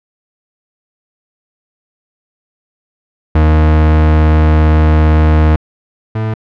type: tone pair in turn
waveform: 40% pulse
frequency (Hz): 77.6 / 109.74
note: D#2 / A2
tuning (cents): -4 / -4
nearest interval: tritone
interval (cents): 600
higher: second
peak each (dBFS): -5 / -13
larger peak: first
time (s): 3.35-5.56 / 6.15-6.34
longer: first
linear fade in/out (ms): 5
effects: low-pass 2000 Hz 12 dB/octave